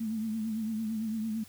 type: tone with vibrato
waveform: sine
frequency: 220 Hz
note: A3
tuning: in tune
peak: -30 dBFS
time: 0-1.44 s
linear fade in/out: 10 ms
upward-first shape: triangle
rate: 8.9 Hz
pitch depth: 68 cents each way
effects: added 94 Hz sine -57 dBFS peak until 1.48 s + white hiss -55 dBFS RMS until 1.48 s